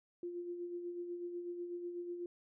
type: tone with tremolo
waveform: sine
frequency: 349.7 Hz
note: F4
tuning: 2 cents sharp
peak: -38 dBFS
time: 0.23-2.26 s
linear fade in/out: 2 ms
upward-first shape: sine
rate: 8.1 Hz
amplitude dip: 45%
effects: none